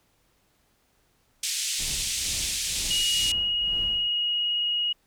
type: band-pass noise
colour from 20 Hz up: white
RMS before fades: -29 dBFS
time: 1.43-3.32 s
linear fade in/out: 5 ms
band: 2500 to 8700 Hz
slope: 24 dB/octave
type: noise with tremolo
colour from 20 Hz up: brown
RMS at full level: -37 dBFS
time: 1.78-4.08 s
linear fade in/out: 20 ms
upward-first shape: triangle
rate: 2.1 Hz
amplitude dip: 85%
type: tone with vibrato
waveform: sine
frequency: 2886 Hz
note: F#7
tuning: 44 cents flat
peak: -23 dBFS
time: 2.9-4.93 s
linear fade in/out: 10 ms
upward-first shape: sine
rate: 18 Hz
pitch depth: 9 cents each way
effects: pink hiss -67 dBFS RMS until 5.06 s